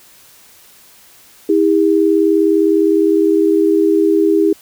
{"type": "tone pair together", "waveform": "sine", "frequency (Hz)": [322.5, 402.2], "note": ["E4", "G4"], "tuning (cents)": [-38, 44], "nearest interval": "major third", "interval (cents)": 382, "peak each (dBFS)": -12, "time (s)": [1.49, 4.53], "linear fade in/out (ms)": 5, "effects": ["white hiss -45 dBFS RMS until 4.61 s"]}